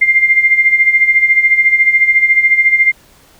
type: tone with tremolo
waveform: sine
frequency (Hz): 2100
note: C7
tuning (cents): +6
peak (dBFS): -4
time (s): 0.01-2.92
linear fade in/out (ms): 10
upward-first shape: sine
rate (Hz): 14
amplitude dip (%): 70
effects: pink hiss -46 dBFS RMS until 3.39 s